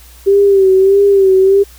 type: tone with vibrato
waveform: sine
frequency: 390 Hz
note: G4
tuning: 9 cents flat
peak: -5 dBFS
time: 0.26-1.64 s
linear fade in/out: 20 ms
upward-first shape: sine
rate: 1.6 Hz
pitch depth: 54 cents each way
effects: added 60 Hz sine -38 dBFS peak until 1.78 s + white hiss -42 dBFS RMS until 1.78 s